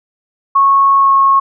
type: tone with pitch glide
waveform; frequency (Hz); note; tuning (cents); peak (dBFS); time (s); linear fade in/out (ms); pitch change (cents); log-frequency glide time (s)
sine; 1100 to 1092.4; C#6 to C#6; -14 to -26; -6; 0.55-1.4; 10; -12; 0.97-1.12
effects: none